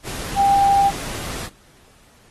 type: tone in noise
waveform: sine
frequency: 795 Hz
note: G5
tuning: 24 cents sharp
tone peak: -12 dBFS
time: 0.35-0.92 s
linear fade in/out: 50 ms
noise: pink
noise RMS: -30 dBFS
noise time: 0.03-1.5 s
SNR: +15 dB
effects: pink hiss -53 dBFS RMS until 2.3 s + AAC 32 kbps